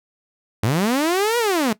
sawtooth linear two-way sweep, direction up then down, 96.1 to 488.3 to 204 Hz, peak -13 dBFS, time 0.63-1.73 s, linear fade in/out 5 ms, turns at 1.38 s, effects noise-tail reverb RT60 0.1 s tail -18 dB re dry

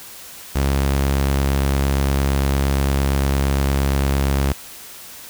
sawtooth tone, 68.7 Hz, C#2, 15 cents flat, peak -12 dBFS, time 0.55-4.53 s, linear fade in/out 10 ms, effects white hiss -38 dBFS RMS until 5.29 s

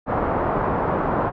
white low-pass noise, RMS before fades -22 dBFS, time 0.06-1.32 s, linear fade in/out 50 ms, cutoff 1100 Hz, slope 24 dB/octave, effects none

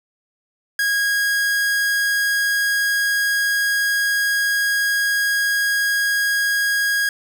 45% pulse tone, 1641 Hz, G#6, 21 cents flat, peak -17 dBFS, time 0.79-7.09 s, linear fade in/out 2 ms, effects none

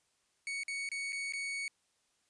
40% pulse tone with dropouts, 2228 Hz, C#7, 8 cents sharp, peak -35 dBFS, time 0.47-1.68 s, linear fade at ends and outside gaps 1 ms, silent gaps 0.634-0.681 / 0.89-0.916 / 1.123-1.129 / 1.324-1.335 s, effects white hiss -75 dBFS RMS until 2.29 s + resampled to 22050 Hz

